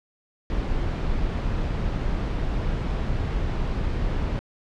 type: noise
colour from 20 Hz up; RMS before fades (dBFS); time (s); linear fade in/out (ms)
brown; -25; 0.5-4.39; 0
effects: low-pass 4000 Hz 12 dB/octave